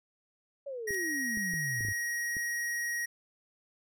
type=exponential sweep; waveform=sine; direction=down; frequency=575 to 97.4 Hz; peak=-36 dBFS; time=0.66-1.93 s; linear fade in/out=10 ms
type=tone; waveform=square; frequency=1892 Hz; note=A#6; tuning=25 cents sharp; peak=-32 dBFS; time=0.87-3.06 s; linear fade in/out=10 ms
type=noise with exponential growth; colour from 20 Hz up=blue; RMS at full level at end=-42 dBFS; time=0.88-0.95 s; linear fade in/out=2 ms; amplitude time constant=15 ms
type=clicks; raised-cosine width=3 ms; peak=-31 dBFS; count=7; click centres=0.907 / 1.373 / 1.538 / 1.808 / 1.85 / 1.886 / 2.368 s
effects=none